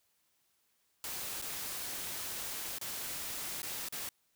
white noise with dropouts, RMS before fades -40 dBFS, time 1.04-4.09 s, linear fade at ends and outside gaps 1 ms, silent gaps 1.415-1.423 / 2.785-2.813 / 3.619-3.63 / 3.886-3.924 s, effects white hiss -75 dBFS RMS until 4.35 s

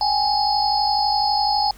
sine tone cluster, 783 / 835 / 4381 / 5060 Hz, G5 / G#5 / C#8 / D#8, -2 / +9 / -21 / +28 cents, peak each -24 / -19 / -26 / -24 dBFS, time 0.01-1.71 s, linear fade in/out 2 ms, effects added 50 Hz sine -42 dBFS peak until 1.77 s + pink hiss -48 dBFS RMS until 1.77 s

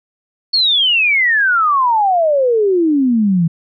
sine exponential sweep, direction down, 4435 to 160 Hz, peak -10 dBFS, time 0.53-3.48 s, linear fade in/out 10 ms, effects none

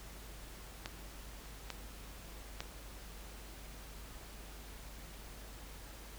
clicks, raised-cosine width 0.2 ms, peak -22 dBFS, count 3, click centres 0.859 / 1.703 / 2.605 s, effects added 50 Hz sine -50 dBFS peak until 6.18 s + pink hiss -53 dBFS RMS until 6.18 s

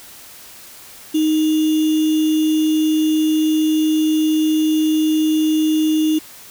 sine tone with sample-and-hold, 311.5 Hz, D#4, 2 cents sharp, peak -13 dBFS, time 1.14-6.19 s, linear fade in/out 10 ms, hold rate 3150 Hz, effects white hiss -40 dBFS RMS until 6.5 s

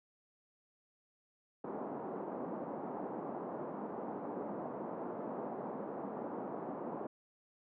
pink band-pass noise, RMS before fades -42 dBFS, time 1.64-7.07 s, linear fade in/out 5 ms, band 210 to 960 Hz, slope 24 dB/octave, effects none

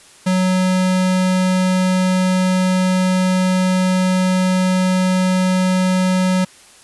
square tone, 185 Hz, F#3, in tune, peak -14 dBFS, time 0.26-6.45 s, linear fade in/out 10 ms, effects white hiss -45 dBFS RMS until 6.83 s + resampled to 24000 Hz

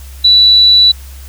sine tone, 3951 Hz, B7, in tune, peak -3 dBFS, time 0.24-0.92 s, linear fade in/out 10 ms, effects added 67 Hz sine -28 dBFS peak until 1.28 s + white hiss -39 dBFS RMS until 1.28 s

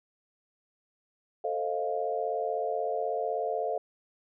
sine chord, F dominant seventh, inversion first, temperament equal with one note detuned, 443.3 / 523.3 / 622.3 / 698.5 Hz, A4 / C5 / Eb5 / F5, +13 / 0 / 0 / 0 cents, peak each -33 / -35 / -35 / -32 dBFS, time 1.44-3.78 s, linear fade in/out 5 ms, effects none

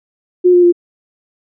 sine tone with pitch steps, 360 / 354.4 / 348.9 Hz, F#4 / F4 / F4, -47 / +25 / -2 cents, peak -5 dBFS, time 0.44-0.725 s, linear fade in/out 20 ms, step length 95 ms, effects none

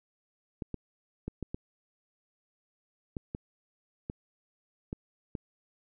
clicks, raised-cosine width 3 ms, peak -22 dBFS, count 10, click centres 0.622 / 0.743 / 1.28 / 1.427 / 1.545 / 3.168 / 3.349 / 4.099 / 4.929 / 5.352 s, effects none

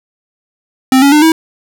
square tone with pitch steps, 261.6 / 280.4 / 300.5 / 322.1 Hz, C4 / C#4 / D4 / E4, 0 / +20 / +40 / -40 cents, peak -5 dBFS, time 0.92-1.32 s, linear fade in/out 2 ms, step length 100 ms, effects none

